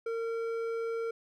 sine tone with hard clipping, 457.6 Hz, A#4, 32 cents flat, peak -33 dBFS, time 0.06-1.11 s, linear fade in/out 5 ms, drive 8 dB, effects none

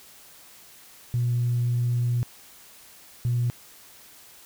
sine tone bursts at uneven times, 121 Hz, B2, 35 cents flat, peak -20 dBFS, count 2, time 1.14-2.23 / 3.25-3.5 s, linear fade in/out 0 ms, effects tanh soft clip ceiling -17 dBFS + white hiss -50 dBFS RMS until 4.45 s

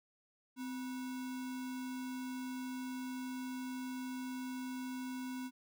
sine tone with sample-and-hold, 256.8 Hz, C4, 32 cents flat, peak -39 dBFS, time 0.56-5.51 s, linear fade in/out 50 ms, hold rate 1225 Hz, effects none

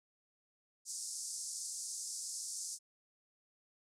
white band-pass noise, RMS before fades -43 dBFS, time 0.85-2.79 s, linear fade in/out 50 ms, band 5000 to 9500 Hz, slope 48 dB/octave, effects none

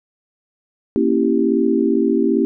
sine chord, A# diminished seventh, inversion none, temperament equal with one note detuned, 233.1 / 274.3 / 329.6 / 392 Hz, A#3 / C#4 / E4 / G4, 0 / -18 / 0 / 0 cents, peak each -19 dBFS, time 0.96-2.45 s, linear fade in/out 0 ms, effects none

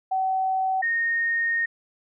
sine tone pair in turn, 759 / 1849.5 Hz, F#5 / A#6, +44 / -14 cents, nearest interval octave + minor third, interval 1542 cents, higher second, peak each -21 dBFS, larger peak neither, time 0.11-0.82 / 0.82-1.66 s, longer second, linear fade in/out 10 ms, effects none

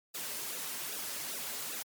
white noise with flanger, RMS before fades -39 dBFS, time 0.14-1.83 s, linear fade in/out 10 ms, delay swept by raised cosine 0.91 to 6.31 ms, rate 2.5 Hz, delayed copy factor -0.95, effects high-pass 150 Hz 12 dB/octave + MP3 96 kbps

